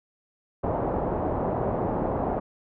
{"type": "low-pass noise", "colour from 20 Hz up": "white", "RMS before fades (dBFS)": -27, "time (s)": [0.63, 2.4], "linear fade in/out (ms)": 10, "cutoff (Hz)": 810, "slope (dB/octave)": 24, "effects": []}